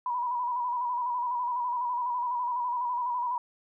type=tone with vibrato; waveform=sine; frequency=977 Hz; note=B5; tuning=19 cents flat; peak=-27 dBFS; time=0.06-3.38 s; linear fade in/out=2 ms; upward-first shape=square; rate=12 Hz; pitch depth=42 cents each way; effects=none